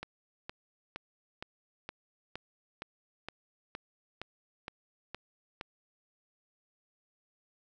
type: click train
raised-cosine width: 0.3 ms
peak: -23 dBFS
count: 13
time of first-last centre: 0.03-5.611 s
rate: 2.15 Hz
effects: none